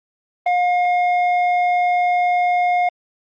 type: tone with low-pass filter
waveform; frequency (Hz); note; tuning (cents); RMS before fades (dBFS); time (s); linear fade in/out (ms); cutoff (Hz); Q
square; 714; F5; +38; -17; 0.46-2.89; 5; 1600; 5
effects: Opus 24 kbps